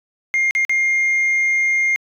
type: tone with dropouts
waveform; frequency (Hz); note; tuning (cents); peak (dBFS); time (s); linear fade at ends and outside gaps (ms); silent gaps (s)
sine; 2120; C7; +22; -12; 0.34-1.96; 0; 0.509-0.551 / 0.65-0.695
effects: tanh soft clip ceiling -13 dBFS